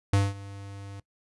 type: tone with ADSR envelope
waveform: square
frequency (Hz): 99.4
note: G2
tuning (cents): +25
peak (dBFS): -19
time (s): 0.13-1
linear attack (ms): 4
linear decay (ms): 200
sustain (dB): -21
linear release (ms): 3
effects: noise-tail reverb RT60 0.1 s tail -20 dB re dry + resampled to 24000 Hz